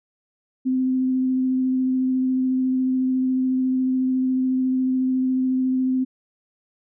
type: tone with vibrato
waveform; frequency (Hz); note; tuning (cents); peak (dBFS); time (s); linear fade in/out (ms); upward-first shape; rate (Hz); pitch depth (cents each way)
sine; 258.4; C4; -21; -18; 0.65-6.05; 20; sine; 14; 10
effects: none